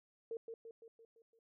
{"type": "tone with echo", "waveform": "sine", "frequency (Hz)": 455.8, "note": "A#4", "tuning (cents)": -39, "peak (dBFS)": -39, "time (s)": [0.31, 0.37], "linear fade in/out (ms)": 2, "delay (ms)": 170, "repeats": 6, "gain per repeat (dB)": -5, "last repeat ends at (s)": 1.39, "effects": []}